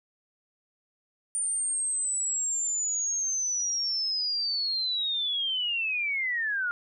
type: linear sweep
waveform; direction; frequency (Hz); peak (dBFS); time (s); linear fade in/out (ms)
sine; down; 9080 to 1395; -26; 1.35-6.71; 0
effects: none